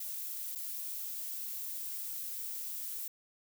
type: noise with dropouts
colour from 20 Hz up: violet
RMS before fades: -40 dBFS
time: 0-3.08 s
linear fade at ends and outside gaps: 5 ms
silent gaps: 0.552-0.556 s
effects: none